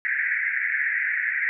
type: band-pass noise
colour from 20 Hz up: pink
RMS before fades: -25 dBFS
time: 0.05-1.49 s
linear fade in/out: 0 ms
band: 1600 to 2200 Hz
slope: 96 dB/octave
effects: none